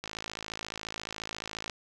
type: click train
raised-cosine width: 0.2 ms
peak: -19 dBFS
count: 91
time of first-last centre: 0.04-1.697 s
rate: 54.3 Hz
effects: none